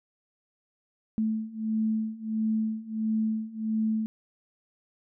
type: beating tone pair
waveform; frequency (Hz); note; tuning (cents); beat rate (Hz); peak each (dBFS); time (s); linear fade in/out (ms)
sine; 218.4 / 219.9; A3 / A3; -13 / -1; 1.5; -30 / -28; 1.18-4.06; 0
effects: none